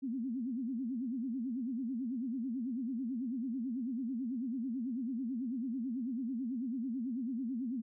sine tone with vibrato, 246.9 Hz, B3, in tune, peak -34 dBFS, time 0.02-7.82 s, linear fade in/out 20 ms, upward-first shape sine, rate 9.1 Hz, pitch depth 190 cents each way, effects none

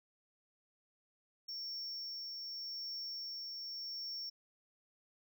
triangle tone with tremolo, 5470 Hz, F8, 37 cents flat, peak -39 dBFS, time 1.48-4.3 s, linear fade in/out 10 ms, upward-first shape triangle, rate 0.85 Hz, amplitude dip 25%, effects none

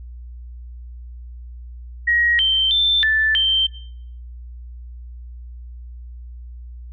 sine tone with pitch steps, 1894 / 3116 / 3553 / 1757 / 3126 Hz, A#6 / G7 / A7 / A6 / G7, +27 / -11 / +16 / -3 / -6 cents, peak -14 dBFS, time 2.07-3.67 s, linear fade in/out 10 ms, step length 320 ms, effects noise-tail reverb RT60 0.7 s tail -21 dB re dry + added 60 Hz sine -33 dBFS peak until 6.92 s

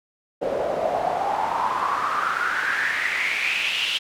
pink noise with band-pass filter sweep, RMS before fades -24 dBFS, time 0.41-3.99 s, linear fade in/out 20 ms, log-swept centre 520 to 3100 Hz, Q 6.2, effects none

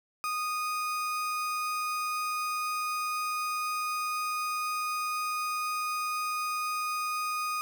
35% pulse tone, 1238 Hz, D#6, 9 cents flat, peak -28 dBFS, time 0.24-7.61 s, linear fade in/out 0 ms, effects none

